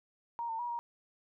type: tone with pitch steps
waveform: sine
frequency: 938 / 902 / 961 / 945 Hz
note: A#5 / A5 / B5 / A#5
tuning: +11 / +43 / -48 / +23 cents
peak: -34 dBFS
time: 0.39-0.79 s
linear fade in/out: 0 ms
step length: 100 ms
effects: none